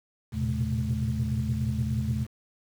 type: tone cluster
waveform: sine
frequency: 80.8 / 114.9 / 121.6 / 131.7 / 214.9 Hz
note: E2 / A#2 / B2 / C3 / A3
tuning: -34 / -25 / -26 / +12 / -41 cents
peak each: -31 dBFS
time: 0.32-2.27 s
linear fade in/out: 50 ms
effects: tanh soft clip ceiling -17 dBFS + 8-bit